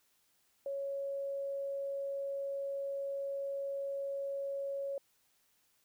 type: tone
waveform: sine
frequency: 554.4 Hz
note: C#5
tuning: in tune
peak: -35 dBFS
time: 0.66-4.98 s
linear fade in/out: 2 ms
effects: white hiss -73 dBFS RMS until 5.84 s